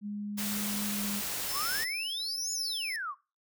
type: tone with pitch glide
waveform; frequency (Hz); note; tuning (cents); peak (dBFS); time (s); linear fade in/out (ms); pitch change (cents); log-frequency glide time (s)
sine; 206.2 to 203.4; G#3 to G#3; -12 to -36; -34; 0.01-1.22; 50; -24; 0.93-0.99
type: noise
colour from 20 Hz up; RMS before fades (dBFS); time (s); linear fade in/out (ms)
white; -35; 0.37-1.85; 20
type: tone with tremolo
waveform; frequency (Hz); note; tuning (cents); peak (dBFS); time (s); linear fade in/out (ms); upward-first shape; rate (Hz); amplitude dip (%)
sawtooth; 5274; E8; 0; -32; 1.49-2.96; 0; triangle; 1.1; 45
type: exponential two-way sweep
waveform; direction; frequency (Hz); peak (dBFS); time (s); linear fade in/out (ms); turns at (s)
sine; up then down; 1030 to 7040 to 1030; -33; 1.52-3.15; 50; 2.52
effects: noise-tail reverb RT60 0.3 s tail -21 dB re dry